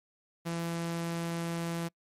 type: tone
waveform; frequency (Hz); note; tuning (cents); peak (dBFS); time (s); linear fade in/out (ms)
sawtooth; 168.3; E3; +36; -28; 0.45-1.89; 20
effects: noise-tail reverb RT60 0.1 s tail -26 dB re dry + MP3 64 kbps